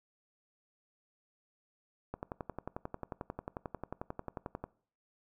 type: click train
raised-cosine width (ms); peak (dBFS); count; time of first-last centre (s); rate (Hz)
1; -24; 29; 2.14-4.64; 11.2
effects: noise-tail reverb RT60 0.5 s tail -22 dB re dry